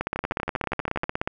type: two click trains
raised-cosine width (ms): 0.5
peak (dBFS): -10 / -13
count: 22 / 12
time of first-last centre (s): 0.01-1.275 / 0.16-1.04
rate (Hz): 16.6 / 12.5
effects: none